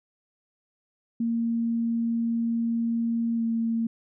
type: tone with pitch glide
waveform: sine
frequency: 231.2 to 228.4 Hz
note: A#3 to A#3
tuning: -14 to -35 cents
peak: -23 dBFS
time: 1.2-3.87 s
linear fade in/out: 5 ms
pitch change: -21 cents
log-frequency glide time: 3.36-3.42 s
effects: none